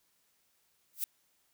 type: noise with exponential growth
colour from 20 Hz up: violet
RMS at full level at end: -28 dBFS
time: 0.93-1.04 s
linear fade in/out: 2 ms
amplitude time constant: 22 ms
effects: white hiss -73 dBFS RMS until 1.53 s